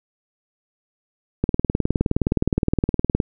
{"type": "click train", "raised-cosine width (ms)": 3, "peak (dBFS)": -5, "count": 35, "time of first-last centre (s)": [1.44, 3.202], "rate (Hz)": 19.3, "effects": []}